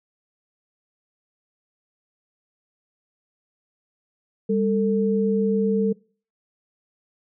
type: tone pair together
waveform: sine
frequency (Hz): 200 / 446.2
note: G3 / A4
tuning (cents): +35 / +24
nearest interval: octave + major second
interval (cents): 1389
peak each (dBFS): -21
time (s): 4.49-5.93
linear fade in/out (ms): 10
effects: noise-tail reverb RT60 0.4 s tail -23 dB re dry